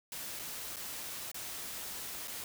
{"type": "noise with dropouts", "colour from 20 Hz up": "white", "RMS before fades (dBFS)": -42, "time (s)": [0.12, 2.44], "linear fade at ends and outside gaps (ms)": 1, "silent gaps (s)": [[0.391, 0.395], [0.76, 0.767], [1.316, 1.344], [2.275, 2.28]], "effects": []}